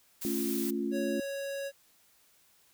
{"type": "noise", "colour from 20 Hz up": "blue", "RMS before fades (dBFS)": -38, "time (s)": [0.21, 0.71], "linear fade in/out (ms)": 10}
{"type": "chord", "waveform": "sine", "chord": "A augmented", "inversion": "none", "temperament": "equal", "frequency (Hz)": [220, 277.2, 349.2], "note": ["A3", "C#4", "E#4"], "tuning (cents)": [0, 0, 0], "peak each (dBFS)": -34, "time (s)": [0.25, 1.2], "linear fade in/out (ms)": 0}
{"type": "tone", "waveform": "square", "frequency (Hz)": 554.4, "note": "C#5", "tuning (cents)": 0, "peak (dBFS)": -35, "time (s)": [0.91, 1.72], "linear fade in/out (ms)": 50}
{"effects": ["white hiss -65 dBFS RMS until 2.73 s"]}